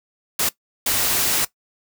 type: noise bursts at uneven times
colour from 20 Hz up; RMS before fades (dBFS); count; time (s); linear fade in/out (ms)
white; -20; 2; 0.39-0.49 / 0.86-1.45; 5
effects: noise-tail reverb RT60 0.1 s tail -18 dB re dry